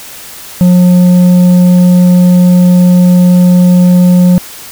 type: tone with tanh clipping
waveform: sine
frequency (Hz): 179.3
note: F3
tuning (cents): +46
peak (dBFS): -3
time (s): 0.61-4.38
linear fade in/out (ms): 0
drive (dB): 6
effects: white hiss -28 dBFS RMS until 4.71 s